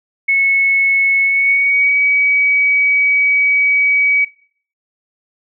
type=tone with pitch glide; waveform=sine; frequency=2198 to 2270 Hz; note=C#7 to C#7; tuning=-15 to +41 cents; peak=-10 dBFS; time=0.28-4.25 s; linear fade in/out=10 ms; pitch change=+56 cents; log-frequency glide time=1.23-1.97 s; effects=noise-tail reverb RT60 0.5 s tail -18 dB re dry